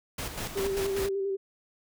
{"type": "noise with tremolo", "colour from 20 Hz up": "pink", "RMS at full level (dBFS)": -34, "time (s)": [0.18, 1.09], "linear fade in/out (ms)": 5, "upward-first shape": "square", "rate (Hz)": 5.1, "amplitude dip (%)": 55}
{"type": "tone with vibrato", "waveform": "sine", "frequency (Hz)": 392, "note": "G4", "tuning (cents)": 0, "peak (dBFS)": -27, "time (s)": [0.55, 1.37], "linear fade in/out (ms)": 20, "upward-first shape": "square", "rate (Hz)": 10, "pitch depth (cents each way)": 25}
{"effects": []}